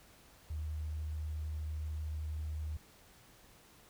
sine tone, 77 Hz, D#2, 17 cents flat, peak -36 dBFS, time 0.5-2.77 s, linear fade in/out 5 ms, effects pink hiss -61 dBFS RMS until 3.89 s

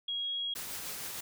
sine tone, 3299 Hz, G#7, 12 cents flat, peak -32 dBFS, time 0.08-0.54 s, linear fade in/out 5 ms
white noise with tremolo, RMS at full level -39 dBFS, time 0.55-1.21 s, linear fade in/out 10 ms, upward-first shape triangle, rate 6.5 Hz, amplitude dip 30%
effects none

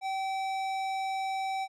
sine tone with tanh clipping, 770 Hz, G5, 31 cents flat, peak -32 dBFS, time 0.01-1.68 s, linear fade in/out 50 ms, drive 16 dB, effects none

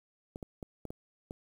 clicks, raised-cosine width 2 ms, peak -27 dBFS, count 6, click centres 0.359 / 0.428 / 0.628 / 0.853 / 0.905 / 1.309 s, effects 9-bit

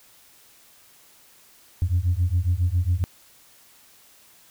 sine beating tone pair, 85.1 / 92.4 Hz, F2 / F#2, -44 / -2 cents, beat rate 7.3 Hz, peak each -21 dBFS, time 1.82-3.04 s, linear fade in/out 0 ms, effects tanh soft clip ceiling -14 dBFS + white hiss -54 dBFS RMS until 4.5 s

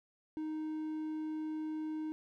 triangle tone, 311.1 Hz, D#4, in tune, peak -34 dBFS, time 0.37-2.12 s, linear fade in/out 0 ms, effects none

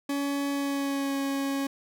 40% pulse tone with pitch glide, 281.4 to 275.4 Hz, C#4 to C#4, +26 to -11 cents, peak -26 dBFS, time 0.09-1.67 s, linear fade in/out 5 ms, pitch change -37 cents, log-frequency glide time 0.5-1.17 s, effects none

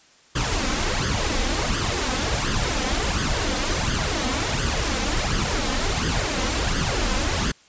pink noise with flanger, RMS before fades -23 dBFS, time 0.35-7.52 s, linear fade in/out 10 ms, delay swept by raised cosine 0.62 to 3.92 ms, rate 1.4 Hz, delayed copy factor +0.6, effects white hiss -54 dBFS RMS until 7.68 s + resampled to 16000 Hz

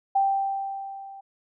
sine tone with level ramp, 784 Hz, G5, in tune, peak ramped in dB -17 to -40 dBFS, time 0.15-1.21 s, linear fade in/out 10 ms, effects none

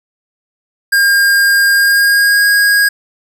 square tone with pitch glide, 1611 to 1639.2 Hz, G6 to G#6, +47 to -23 cents, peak -8 dBFS, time 0.92-2.89 s, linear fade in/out 10 ms, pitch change +30 cents, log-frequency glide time 1.74-2.47 s, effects none

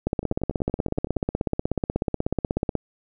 two click trains, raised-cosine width 2 ms, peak -21 / -9 dBFS, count 11 / 45, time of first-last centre 0.23-1.165 / 0.07-2.753 s, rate 10.7 / 16.4 Hz, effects none

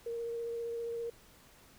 sine tone with vibrato, 466.2 Hz, A#4, in tune, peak -35 dBFS, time 0.06-1.1 s, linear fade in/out 5 ms, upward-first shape triangle, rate 15 Hz, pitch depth 14 cents each way, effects pink hiss -60 dBFS RMS until 1.78 s

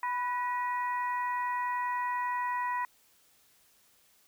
harmonic tone with a mistuned harmonic, 493.9 Hz, B4, in tune, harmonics 2 / 3 / 4 / 5, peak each -30 / -45 / -37 / -48 dBFS, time 0.03-2.85 s, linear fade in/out 2 ms, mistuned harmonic 4, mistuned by -51 cents, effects white hiss -65 dBFS RMS until 4.27 s

